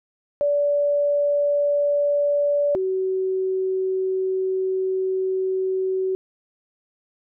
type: tone pair in turn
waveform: sine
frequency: 578 / 377.2 Hz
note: D5 / F#4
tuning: -28 / +33 cents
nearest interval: perfect fifth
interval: 739 cents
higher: first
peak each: -17 / -20 dBFS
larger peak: first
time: 0.41-2.75 / 2.75-6.15 s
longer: second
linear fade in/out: 0 ms
effects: none